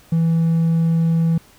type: tone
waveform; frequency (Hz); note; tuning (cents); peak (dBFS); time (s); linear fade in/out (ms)
triangle; 164.81; E3; 0; -11; 0.12-1.38; 5
effects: tanh soft clip ceiling -8 dBFS + pink hiss -50 dBFS RMS until 1.58 s

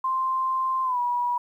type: tone with pitch glide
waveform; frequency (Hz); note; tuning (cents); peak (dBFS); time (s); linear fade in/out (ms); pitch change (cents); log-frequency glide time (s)
sine; 1046.5 to 970.8; C6 to B5; 0 to -30; -22; 0.04-1.38; 5; -130; 0.84-0.99
effects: 10-bit

